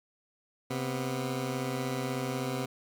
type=tone pair together; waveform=15% pulse; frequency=131.36 / 246.4 Hz; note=C3 / B3; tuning=+7 / -4 cents; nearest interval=major seventh; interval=1089 cents; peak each=-26 / -30 dBFS; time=0.7-2.66 s; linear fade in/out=10 ms; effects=none